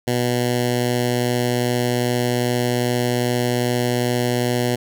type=tone with notch filter; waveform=10% pulse; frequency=122.5 Hz; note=B2; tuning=14 cents flat; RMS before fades=-20 dBFS; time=0.07-4.76 s; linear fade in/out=10 ms; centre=1200 Hz; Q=1.2; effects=none